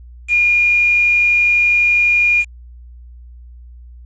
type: tone with quantisation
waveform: sine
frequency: 2424 Hz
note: D#7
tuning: 46 cents flat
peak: -10 dBFS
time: 0.28-2.45 s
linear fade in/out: 50 ms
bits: 5
effects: added 60 Hz sine -35 dBFS peak until 4.05 s + resampled to 16000 Hz